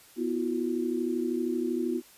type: chord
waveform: sine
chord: B suspended fourth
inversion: none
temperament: equal with one note detuned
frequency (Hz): 246.9 / 329.6 / 362.4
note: B3 / E4 / F#4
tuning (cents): 0 / 0 / -36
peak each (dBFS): -31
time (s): 0.16-2.02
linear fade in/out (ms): 50
effects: white hiss -55 dBFS RMS until 2.17 s + resampled to 32000 Hz